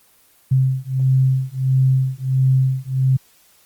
sine beating tone pair, 130.81 / 132.31 Hz, C3 / C3, 0 / +20 cents, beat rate 1.5 Hz, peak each -17 dBFS, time 0.51-3.17 s, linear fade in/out 10 ms, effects white hiss -54 dBFS RMS until 3.65 s + Opus 24 kbps

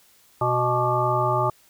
harmonic tone with a mistuned harmonic, 123.47 Hz, B2, in tune, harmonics 1 / 3 / 5 / 7 / 9 / 10, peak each -26 / -28 / -26 / -25 / -29 / -25 dBFS, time 0.41-1.5 s, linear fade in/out 5 ms, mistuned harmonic 10, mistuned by -59 cents, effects white hiss -57 dBFS RMS until 1.69 s

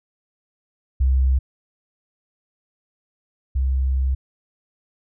sine tone pair in turn, 65.41 / 65.83 Hz, C2 / C2, 0 / +11 cents, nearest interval unison, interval 11 cents, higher second, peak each -14 / -17 dBFS, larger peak first, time 1-1.39 / 3.55-4.15 s, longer second, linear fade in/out 10 ms, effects none

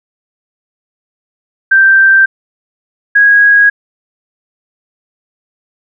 sine tone pair in turn, 1568 / 1649.3 Hz, G6 / G#6, 0 / -12 cents, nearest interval minor second, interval 88 cents, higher second, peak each -3 dBFS, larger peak neither, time 1.71-2.26 / 3.15-3.7 s, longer neither, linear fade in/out 10 ms, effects none

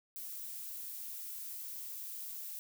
violet noise, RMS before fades -44 dBFS, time 0.16-2.59 s, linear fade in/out 0 ms, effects none

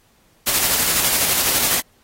white noise with tremolo, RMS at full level -17 dBFS, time 0.46-1.81 s, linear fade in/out 20 ms, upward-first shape square, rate 12 Hz, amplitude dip 30%, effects pink hiss -58 dBFS RMS until 2.03 s + AAC 48 kbps

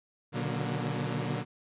sawtooth tone cluster, 121 / 141.3 / 148.3 / 185.7 / 235.4 Hz, B2 / C#3 / D3 / F#3 / A#3, -35 / +34 / +17 / +7 / +17 cents, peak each -31 / -36 / -31 / -34 / -35 dBFS, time 0.32-1.45 s, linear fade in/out 50 ms, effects resampled to 8000 Hz

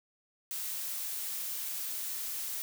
blue noise, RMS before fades -37 dBFS, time 0.51-2.62 s, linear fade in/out 0 ms, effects none

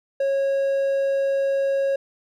triangle tone, 548 Hz, C#5, 20 cents flat, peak -17 dBFS, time 0.2-1.96 s, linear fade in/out 5 ms, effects none

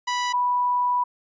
sawtooth / sine tone pair in turn, 984 / 984 Hz, B5 / B5, -7 / -7 cents, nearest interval unison, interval 0 cents, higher neither, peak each -19 dBFS, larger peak neither, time 0.07-0.33 / 0.33-1.04 s, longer second, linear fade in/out 10 ms, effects resampled to 16000 Hz

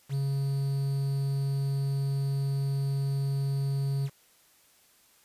triangle tone with quantisation, 138 Hz, C#3, 7 cents flat, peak -24 dBFS, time 0.09-4.1 s, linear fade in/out 50 ms, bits 8, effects white hiss -62 dBFS RMS until 5.24 s + resampled to 32000 Hz

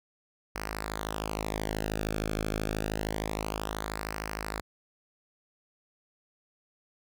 sawtooth tone with flanger, 53 Hz, G#1, 36 cents sharp, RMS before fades -34 dBFS, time 0.55-4.61 s, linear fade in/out 10 ms, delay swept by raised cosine 0.28 to 1.04 ms, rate 0.27 Hz, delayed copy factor -0.8, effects none

